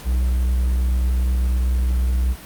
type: tone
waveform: triangle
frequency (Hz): 62.4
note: B1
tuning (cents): +19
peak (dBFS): -14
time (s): 0.04-2.36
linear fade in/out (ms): 50
effects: pink hiss -39 dBFS RMS until 2.45 s + Opus 48 kbps